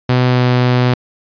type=tone with pitch glide; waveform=sawtooth; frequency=125.7 to 124.54 Hz; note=B2 to B2; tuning=+31 to +15 cents; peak=-6 dBFS; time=0.09-0.94 s; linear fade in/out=5 ms; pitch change=-16 cents; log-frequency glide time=0.28-0.42 s; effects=resampled to 11025 Hz